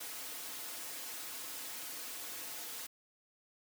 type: noise with comb filter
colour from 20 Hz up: white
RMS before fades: -44 dBFS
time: 0-2.87 s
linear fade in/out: 10 ms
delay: 5.1 ms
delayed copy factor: -0.8
effects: high-pass 200 Hz 12 dB/octave